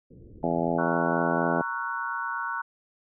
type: low-pass noise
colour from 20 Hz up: pink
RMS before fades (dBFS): -48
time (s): 0.1-0.79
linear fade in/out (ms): 10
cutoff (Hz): 470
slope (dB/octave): 48
type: harmonic tone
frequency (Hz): 84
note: E2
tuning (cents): +33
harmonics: 2 / 3 / 4 / 5 / 6 / 7 / 8 / 9 / 10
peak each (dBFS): -31 / -30 / -32 / -33 / -35 / -32 / -31 / -35 / -34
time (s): 0.43-1.62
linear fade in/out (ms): 5
type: chord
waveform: sine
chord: F# dominant seventh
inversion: first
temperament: equal with one note detuned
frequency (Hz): 932.3 / 1108.7 / 1351.7 / 1480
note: A#5 / C#6 / E6 / F#6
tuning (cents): 0 / 0 / +43 / 0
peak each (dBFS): -34 / -34 / -36 / -32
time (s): 0.78-2.62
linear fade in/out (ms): 10
effects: none